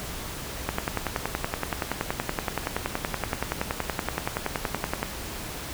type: click train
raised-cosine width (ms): 0.5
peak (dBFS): -10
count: 47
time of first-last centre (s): 0.69-5.03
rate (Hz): 10.6
effects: added 64 Hz sine -45 dBFS peak until 5.73 s + pink hiss -36 dBFS RMS until 5.73 s